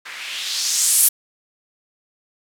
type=noise with low-pass filter sweep; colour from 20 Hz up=violet; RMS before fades=-20 dBFS; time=0.05-1.09 s; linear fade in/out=10 ms; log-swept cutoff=1700 to 12000 Hz; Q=1.9; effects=none